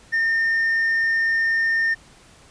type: tone with tanh clipping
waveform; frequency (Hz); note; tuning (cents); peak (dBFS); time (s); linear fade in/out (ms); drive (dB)
sine; 1816; A#6; -46; -18; 0.12-1.95; 20; 1
effects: pink hiss -50 dBFS RMS until 2.5 s + resampled to 22050 Hz